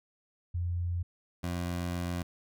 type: tone pair in turn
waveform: sine / 20% pulse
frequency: 87.31 / 87.72 Hz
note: F2 / F2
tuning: 0 / +8 cents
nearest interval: unison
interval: 8 cents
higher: second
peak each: -29 / -27 dBFS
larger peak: second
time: 0.54-1.03 / 1.43-2.23 s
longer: second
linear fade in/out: 10 ms
effects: none